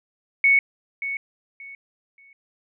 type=tone with echo; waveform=sine; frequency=2217 Hz; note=C#7; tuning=in tune; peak=-13 dBFS; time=0.44-0.59 s; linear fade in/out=2 ms; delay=580 ms; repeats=3; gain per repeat=-12 dB; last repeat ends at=2.33 s; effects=none